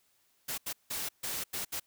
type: noise bursts at uneven times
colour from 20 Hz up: white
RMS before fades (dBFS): -36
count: 6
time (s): 0.48-0.58 / 0.66-0.73 / 0.9-1.09 / 1.23-1.44 / 1.53-1.65 / 1.72-1.8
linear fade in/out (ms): 10
effects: white hiss -71 dBFS RMS until 1.86 s